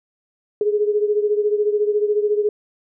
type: beating tone pair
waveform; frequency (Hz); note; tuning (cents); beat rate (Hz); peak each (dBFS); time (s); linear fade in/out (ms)
sine; 415.3 / 429.3; G#4 / A4; 0 / -43; 14; -17 / -22; 0.61-2.49; 2
effects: none